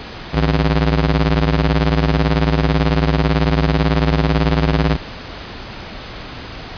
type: ring-modulated tone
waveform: sawtooth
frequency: 109.1 Hz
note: A2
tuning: 14 cents flat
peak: -6 dBFS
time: 0.33-4.97 s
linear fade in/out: 20 ms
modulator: 45.5 Hz
effects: pink hiss -31 dBFS RMS until 6.77 s + resampled to 11025 Hz